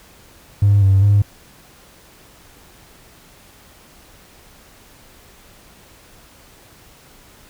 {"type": "tone with pitch steps", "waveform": "triangle", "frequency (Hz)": [101.2, 97, 101.7], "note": ["G#2", "G2", "G#2"], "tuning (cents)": [-44, -18, -36], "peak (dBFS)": -6, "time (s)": [0.62, 1.22], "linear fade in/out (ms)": 5, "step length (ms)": 200, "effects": ["tanh soft clip ceiling -6 dBFS", "pink hiss -47 dBFS RMS until 7.49 s"]}